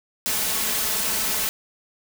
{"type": "noise with comb filter", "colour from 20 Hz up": "white", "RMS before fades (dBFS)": -24, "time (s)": [0.26, 1.49], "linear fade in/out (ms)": 0, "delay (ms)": 4.6, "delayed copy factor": 0.55, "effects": []}